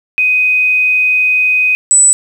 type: tone pair in turn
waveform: sine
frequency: 2504 / 7950 Hz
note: D#7 / B8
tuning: +10 / +10 cents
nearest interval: octave + minor sixth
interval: 2000 cents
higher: second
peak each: -8 / -4 dBFS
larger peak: second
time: 0.18-1.75 / 1.91-2.13 s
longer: first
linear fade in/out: 0 ms
effects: 7-bit